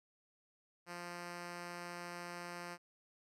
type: tone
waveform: 5% pulse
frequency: 174.61 Hz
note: F3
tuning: in tune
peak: -33 dBFS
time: 0.86-2.78 s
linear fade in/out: 50 ms
effects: low-pass 10000 Hz 12 dB/octave